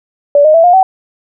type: tone with pitch steps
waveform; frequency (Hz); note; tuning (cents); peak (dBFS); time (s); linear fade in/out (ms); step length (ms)
sine; 576 / 617.3 / 661.7 / 709.1 / 760; D5 / D#5 / E5 / F5 / F#5; -34 / -14 / +6 / +26 / +46; -3; 0.35-0.83; 2; 96
effects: none